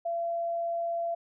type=tone; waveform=sine; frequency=679 Hz; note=F5; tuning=49 cents flat; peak=-28 dBFS; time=0.05-1.15 s; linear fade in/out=10 ms; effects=none

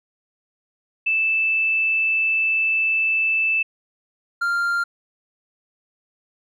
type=tone pair in turn; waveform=sine / triangle; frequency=2637 / 1393.4 Hz; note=E7 / F6; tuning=0 / -4 cents; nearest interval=major seventh; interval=1104 cents; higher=first; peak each=-17 dBFS; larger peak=neither; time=1.06-3.63 / 4.41-4.84 s; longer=first; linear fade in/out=10 ms; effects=none

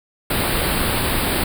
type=band-stop noise; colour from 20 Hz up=pink; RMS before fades=-20 dBFS; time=0.3-1.44 s; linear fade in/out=5 ms; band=4800 to 8200 Hz; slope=96 dB/octave; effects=none

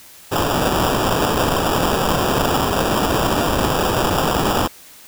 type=noise with sample-and-hold; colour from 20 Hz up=violet; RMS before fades=-18 dBFS; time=0.31-4.68 s; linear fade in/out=20 ms; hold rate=2100 Hz; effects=white hiss -43 dBFS RMS until 5.07 s

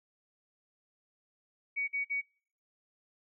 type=tone bursts; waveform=sine; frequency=2250 Hz; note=C#7; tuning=25 cents sharp; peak=-30 dBFS; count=3; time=1.76-2.216 s; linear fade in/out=20 ms; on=120 ms; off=48 ms; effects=noise-tail reverb RT60 0.5 s tail -26 dB re dry

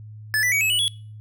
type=tone with pitch steps; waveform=square; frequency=1733 / 1979.2 / 2260 / 2582 / 2948 / 3367 Hz; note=A6 / B6 / C#7 / E7 / F#7 / G#7; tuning=-27 / +3 / +33 / -37 / -7 / +23 cents; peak=-19 dBFS; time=0.34-0.88 s; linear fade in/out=0 ms; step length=90 ms; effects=noise-tail reverb RT60 0.5 s tail -25 dB re dry + added 107 Hz sine -37 dBFS peak until 1.2 s

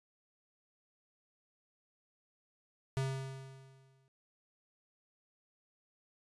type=tone with exponential decay; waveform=square; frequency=133.9 Hz; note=C3; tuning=40 cents sharp; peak=-31 dBFS; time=2.97-4.08 s; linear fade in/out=0 ms; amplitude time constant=240 ms; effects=resampled to 24000 Hz

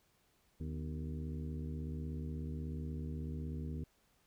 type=harmonic tone with a mistuned harmonic; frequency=76.4 Hz; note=D#2; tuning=31 cents flat; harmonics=1 / 2 / 3 / 4 / 5 / 6; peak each=-41 / -43 / -46 / -53 / -54 / -57 dBFS; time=0.6-3.84 s; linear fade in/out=5 ms; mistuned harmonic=3; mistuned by=+110 cents; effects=pink hiss -73 dBFS RMS until 4.26 s

